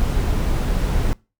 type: noise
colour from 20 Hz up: brown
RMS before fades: -19 dBFS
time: 0-1.13 s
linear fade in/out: 0 ms
effects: noise-tail reverb RT60 0.3 s tail -24 dB re dry